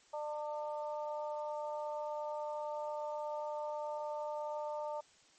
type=harmonic tone; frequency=299.7 Hz; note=D4; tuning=35 cents sharp; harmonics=2 / 3 / 4; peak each=-39 / -41 / -50 dBFS; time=0.13-5.01 s; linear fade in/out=10 ms; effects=white hiss -65 dBFS RMS until 5.38 s + MP3 32 kbps